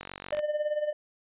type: click train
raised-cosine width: 0.3 ms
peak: -22 dBFS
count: 19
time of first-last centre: 0.01-0.391 s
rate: 47.2 Hz
type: tone with tremolo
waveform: triangle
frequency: 600 Hz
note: D5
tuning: 37 cents sharp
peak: -22 dBFS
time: 0.32-0.93 s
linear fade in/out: 5 ms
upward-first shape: sine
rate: 18 Hz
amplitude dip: 70%
effects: resampled to 8000 Hz